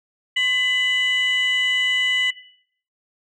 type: tone pair together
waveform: sine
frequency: 2008 / 2957 Hz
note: B6 / F#7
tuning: +28 / -2 cents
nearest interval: perfect fifth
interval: 670 cents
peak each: -18 dBFS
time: 0.36-2.31 s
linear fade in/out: 10 ms
effects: noise-tail reverb RT60 0.6 s tail -17 dB re dry + tanh soft clip ceiling -14 dBFS